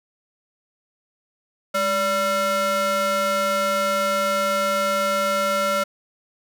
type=ring-modulated tone; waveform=square; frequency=392 Hz; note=G4; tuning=in tune; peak=-17 dBFS; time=1.74-5.84 s; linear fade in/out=10 ms; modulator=970 Hz; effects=none